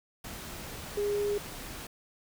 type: tone in noise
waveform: sine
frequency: 410 Hz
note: G#4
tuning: 22 cents flat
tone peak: -27 dBFS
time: 0.97-1.38 s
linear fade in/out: 5 ms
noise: pink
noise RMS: -42 dBFS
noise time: 0.24-1.87 s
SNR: +12 dB
effects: none